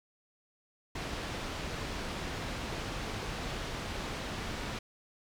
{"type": "low-pass noise", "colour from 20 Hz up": "pink", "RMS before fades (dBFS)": -38, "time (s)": [0.95, 4.79], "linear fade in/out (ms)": 5, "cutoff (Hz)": 4900, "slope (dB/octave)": 12, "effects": []}